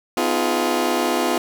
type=chord; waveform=20% pulse; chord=F half-diminished seventh; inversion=second; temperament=just; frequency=251.4 / 314.3 / 349.2 / 419.1 Hz; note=Cb4 / Eb4 / F4 / Ab4; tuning=+31 / +18 / 0 / +16 cents; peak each=-19 / -21 / -17 / -21 dBFS; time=0.17-1.38 s; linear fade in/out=2 ms; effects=none